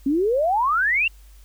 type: exponential sweep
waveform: sine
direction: up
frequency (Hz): 262.6 to 2827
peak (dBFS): -17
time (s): 0.06-1.08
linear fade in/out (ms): 5
effects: added 50 Hz sine -44 dBFS peak until 1.44 s + white hiss -57 dBFS RMS until 1.44 s